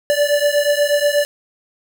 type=beating tone pair; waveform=square; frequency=579 / 587.3 Hz; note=D5 / D5; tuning=-25 / 0 cents; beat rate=8.3 Hz; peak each=-17 / -18 dBFS; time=0.1-1.25 s; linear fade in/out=0 ms; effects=none